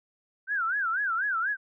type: tone with vibrato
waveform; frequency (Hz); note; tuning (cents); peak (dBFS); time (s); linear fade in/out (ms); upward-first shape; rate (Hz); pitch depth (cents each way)
sine; 1490; F#6; +12; -25; 0.47-1.57; 50; sine; 4.1; 220
effects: none